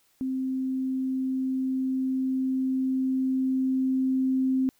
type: tone with level ramp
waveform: sine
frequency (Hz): 261.7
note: C4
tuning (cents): 0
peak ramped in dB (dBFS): -26 to -21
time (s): 0.21-4.69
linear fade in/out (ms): 0
effects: white hiss -66 dBFS RMS until 4.79 s